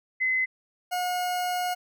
sine / 40% pulse tone pair in turn, 2040 / 721.2 Hz, C7 / F#5, -44 / -45 cents, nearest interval octave + tritone, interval 1801 cents, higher first, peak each -22 / -25 dBFS, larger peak first, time 0.2-0.46 / 0.91-1.75 s, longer second, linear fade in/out 20 ms, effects none

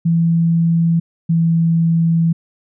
sine tone pair in turn, 166.8 / 165.65 Hz, E3 / E3, +21 / +9 cents, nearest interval unison, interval 12 cents, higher first, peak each -11 dBFS, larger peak neither, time 0.05-1 / 1.29-2.33 s, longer second, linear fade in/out 10 ms, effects none

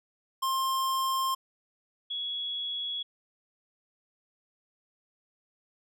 square / sine tone pair in turn, 1059 / 3356 Hz, C6 / G#7, +21 / +17 cents, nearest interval octave + minor sixth, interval 1996 cents, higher second, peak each -27 / -31 dBFS, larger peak first, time 0.42-1.35 / 2.1-3.03 s, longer neither, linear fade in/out 10 ms, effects none

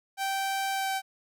sawtooth tone with pitch glide, 779 to 772.3 Hz, G5 to G5, -11 to -26 cents, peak -24 dBFS, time 0.17-1.02 s, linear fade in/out 50 ms, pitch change -15 cents, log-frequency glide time 0.72-0.91 s, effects none

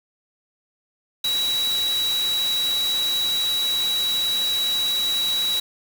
sine tone in noise, 3896 Hz, B7, 24 cents flat, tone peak -20 dBFS, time 1.24-5.6 s, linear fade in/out 5 ms, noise white, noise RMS -31 dBFS, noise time 1.24-5.6 s, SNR +8 dB, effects none

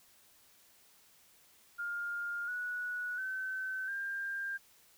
sine tone with pitch steps, 1410 / 1469 / 1530.5 / 1594.6 Hz, F6 / F#6 / G6 / G6, +16 / -13 / -42 / +29 cents, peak -35 dBFS, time 1.78-4.58 s, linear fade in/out 20 ms, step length 700 ms, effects white hiss -64 dBFS RMS until 4.97 s

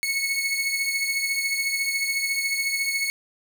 sawtooth beating tone pair, 2198 / 2212 Hz, C#7 / C#7, -15 / -4 cents, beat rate 14 Hz, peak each -21 / -26 dBFS, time 0.03-3.1 s, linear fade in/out 0 ms, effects none

